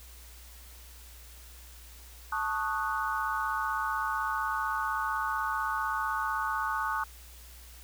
sine chord, D# half-diminished seventh, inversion second, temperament equal, 880 / 1108.7 / 1244.5 / 1480 Hz, A5 / C#6 / D#6 / F#6, 0 / 0 / 0 / 0 cents, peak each -34 dBFS, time 2.32-7.04 s, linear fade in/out 5 ms, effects added 60 Hz sine -49 dBFS peak until 7.83 s + white hiss -53 dBFS RMS until 7.83 s

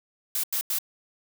blue noise bursts, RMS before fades -27 dBFS, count 3, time 0.35-0.786 s, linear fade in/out 2 ms, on 86 ms, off 89 ms, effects none

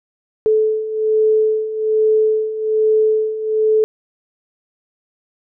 sine beating tone pair, 433.5 / 434.7 Hz, A4 / A4, -26 / -21 cents, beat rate 1.2 Hz, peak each -19 / -14 dBFS, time 0.46-3.84 s, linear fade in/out 0 ms, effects none

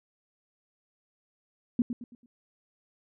sine tone with echo, 240 Hz, B3, 49 cents flat, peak -20 dBFS, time 1.79-1.82 s, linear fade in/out 2 ms, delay 110 ms, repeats 4, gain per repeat -9 dB, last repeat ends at 2.26 s, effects none

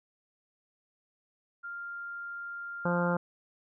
sine tone, 1396.9 Hz, F6, in tune, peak -37 dBFS, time 1.63-3.15 s, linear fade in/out 20 ms
harmonic tone, 174.61 Hz, F3, in tune, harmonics 1 / 2 / 3 / 4 / 5 / 6 / 7 / 8 / 9, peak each -29 / -38 / -31 / -41 / -36 / -39 / -40 / -38 / -48 dBFS, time 2.85-3.17 s, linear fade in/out 5 ms
effects none

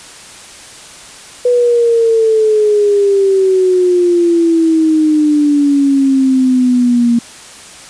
sine exponential sweep, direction down, 493.9 to 234.1 Hz, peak -7 dBFS, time 1.45-7.19 s, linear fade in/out 5 ms, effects white hiss -34 dBFS RMS until 7.89 s + resampled to 22050 Hz

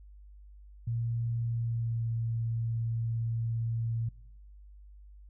sine tone with pitch glide, 116.54 to 114.67 Hz, A#2 to A#2, 0 to -28 cents, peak -29 dBFS, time 0.87-4.09 s, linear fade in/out 5 ms, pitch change -28 cents, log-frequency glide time 1.5-2.12 s, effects noise-tail reverb RT60 0.8 s tail -22 dB re dry + added 50 Hz sine -49 dBFS peak until 5.29 s

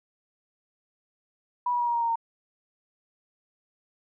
sine tone with pitch steps, 978 / 967.9 / 957.9 / 948 / 938.2 / 928.5 / 918.9 Hz, B5 / B5 / A#5 / A#5 / A#5 / A#5 / A#5, -17 / -35 / +47 / +29 / +11 / -7 / -25 cents, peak -23 dBFS, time 1.66-2.157 s, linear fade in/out 5 ms, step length 71 ms, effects none

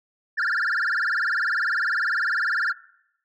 sine tone with vibrato, 1568 Hz, G6, in tune, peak -18 dBFS, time 0.37-2.73 s, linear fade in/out 20 ms, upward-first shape sine, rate 20 Hz, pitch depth 240 cents each way, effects noise-tail reverb RT60 0.8 s tail -23 dB re dry + tanh soft clip ceiling -20 dBFS

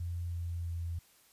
sine tone with pitch steps, 86.2 / 85.36 / 84.52 Hz, F2 / F2 / E2, -22 / -39 / +44 cents, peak -34 dBFS, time 0-0.99 s, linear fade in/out 5 ms, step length 330 ms, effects white hiss -64 dBFS RMS until 1.32 s + resampled to 32000 Hz

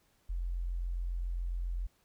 sine tone, 43.65 Hz, F1, in tune, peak -32 dBFS, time 0.29-1.87 s, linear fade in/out 10 ms, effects pink hiss -71 dBFS RMS until 2.04 s

